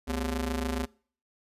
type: ring-modulated tone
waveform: sawtooth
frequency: 158.1 Hz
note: D#3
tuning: 28 cents sharp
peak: -22 dBFS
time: 0.07-0.86 s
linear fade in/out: 20 ms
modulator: 92.6 Hz
effects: noise-tail reverb RT60 0.5 s tail -25 dB re dry + resampled to 32000 Hz